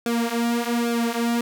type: tone with flanger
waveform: sawtooth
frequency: 235.2 Hz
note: A#3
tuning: 16 cents sharp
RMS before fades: -23 dBFS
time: 0.06-1.41 s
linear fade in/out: 2 ms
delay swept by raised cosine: 1 to 6.2 ms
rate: 1.2 Hz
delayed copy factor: -0.8
effects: none